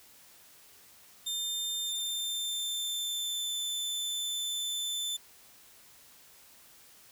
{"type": "tone with pitch glide", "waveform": "sawtooth", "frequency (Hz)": [3600, 3530], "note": ["A7", "A7"], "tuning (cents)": [39, 5], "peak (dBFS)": -29, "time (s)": [1.26, 5.17], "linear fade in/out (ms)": 10, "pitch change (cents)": -34, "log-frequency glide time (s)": [1.84, 3.58], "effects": ["white hiss -57 dBFS RMS until 7.11 s"]}